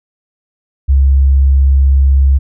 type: tone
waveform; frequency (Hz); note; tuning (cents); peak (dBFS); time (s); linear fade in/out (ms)
sine; 68; C#2; -33; -5; 0.88-2.39; 20
effects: none